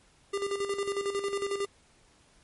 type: tone with tremolo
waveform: square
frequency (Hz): 399.6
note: G4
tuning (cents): +33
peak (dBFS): -28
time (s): 0.33-1.66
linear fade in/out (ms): 10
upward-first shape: square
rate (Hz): 11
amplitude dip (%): 60
effects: pink hiss -62 dBFS RMS until 2.43 s + MP3 48 kbps